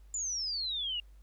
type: exponential sweep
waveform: sine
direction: down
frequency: 7190 to 2802 Hz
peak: -32 dBFS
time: 0.14-1 s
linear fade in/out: 2 ms
effects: added 50 Hz sine -52 dBFS peak until 1.22 s + pink hiss -72 dBFS RMS until 1.22 s